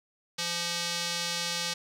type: tone with band-pass filter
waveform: square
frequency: 172.2 Hz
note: F3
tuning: 24 cents flat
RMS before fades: -32 dBFS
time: 0.38-1.74 s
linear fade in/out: 10 ms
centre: 4800 Hz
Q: 1.4
effects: none